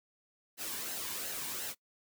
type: noise with flanger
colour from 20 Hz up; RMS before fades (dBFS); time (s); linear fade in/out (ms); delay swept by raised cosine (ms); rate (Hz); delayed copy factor
white; -39; 0.57-1.75; 50; 0.85 to 1.57; 2.8; -0.5
effects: noise-tail reverb RT60 0.1 s tail -22 dB re dry